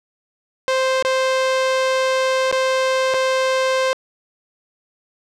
sawtooth tone with dropouts, 523 Hz, C5, 1 cent flat, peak -12 dBFS, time 0.68-3.93 s, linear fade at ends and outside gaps 0 ms, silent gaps 1.025-1.049 / 2.514-2.526 / 3.139-3.143 s, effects low-pass 6000 Hz 12 dB/octave

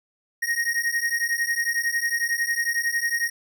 square beating tone pair, 1864.7 / 1875.7 Hz, A#6 / A#6, 0 / +10 cents, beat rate 11 Hz, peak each -26 dBFS, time 0.42-3.3 s, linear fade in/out 10 ms, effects none

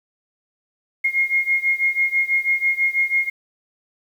sine beating tone pair, 2141 / 2147.1 Hz, C7 / C7, +39 / +44 cents, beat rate 6.1 Hz, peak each -19 / -21 dBFS, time 1.04-3.3 s, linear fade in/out 10 ms, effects 8-bit

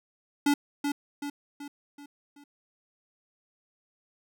square tone with echo, 287.3 Hz, D4, 38 cents flat, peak -21 dBFS, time 0.46-0.54 s, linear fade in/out 5 ms, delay 380 ms, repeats 5, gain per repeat -6 dB, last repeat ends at 2.44 s, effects none

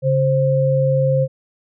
sine tone pair together, 139.4 / 526.3 Hz, C#3 / C5, +10 / +10 cents, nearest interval octave + major seventh, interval 2300 cents, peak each -16 dBFS, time 0.02-1.28 s, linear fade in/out 50 ms, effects none

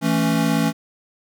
square chord, A major, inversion second, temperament equal, 164.81 / 220 / 277.2 Hz, E3 / A3 / C#4, 0 / 0 / 0 cents, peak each -22 dBFS, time 0.01-0.73 s, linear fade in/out 50 ms, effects none

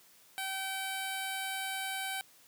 5% pulse tone with notch filter, 770 Hz, G5, 31 cents flat, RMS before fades -37 dBFS, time 0.38-2.21 s, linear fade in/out 0 ms, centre 6000 Hz, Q 0.64, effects white hiss -61 dBFS RMS until 2.47 s + high-pass 100 Hz 12 dB/octave

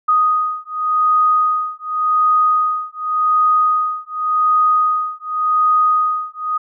sine beating tone pair, 1244.5 / 1245.38 Hz, D#6 / D#6, 0 / +1 cents, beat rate 0.88 Hz, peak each -16 dBFS, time 0.08-6.58 s, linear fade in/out 10 ms, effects none

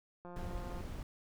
click train, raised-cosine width 1 ms, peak -36 dBFS, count 99, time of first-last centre 0.25-0.807 s, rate 176 Hz
brown noise, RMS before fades -42 dBFS, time 0.36-1.03 s, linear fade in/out 2 ms
effects none

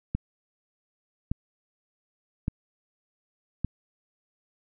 click train, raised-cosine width 5 ms, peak -14 dBFS, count 4, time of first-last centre 0.15-3.647 s, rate 0.858 Hz, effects none

